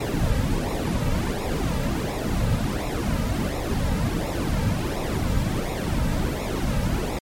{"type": "noise with flanger", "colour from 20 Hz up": "brown", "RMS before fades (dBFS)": -24, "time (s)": [0, 7.19], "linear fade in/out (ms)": 5, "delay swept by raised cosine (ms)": [0.64, 2.84], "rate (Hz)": 1.4, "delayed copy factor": -0.7, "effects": ["MP3 64 kbps"]}